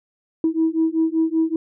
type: beating tone pair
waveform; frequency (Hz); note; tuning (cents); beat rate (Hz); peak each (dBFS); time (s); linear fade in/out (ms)
sine; 320.6 / 325.8; E4 / E4; -48 / -20; 5.2; -19; 0.44-1.56; 2
effects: tanh soft clip ceiling -10 dBFS